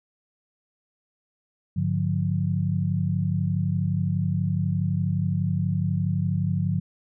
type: tone cluster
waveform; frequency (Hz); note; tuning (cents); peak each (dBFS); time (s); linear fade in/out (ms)
sine; 101.2 / 146 / 178; G#2 / D3 / F3; -44 / -10 / +33; -26; 1.76-6.8; 10
effects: none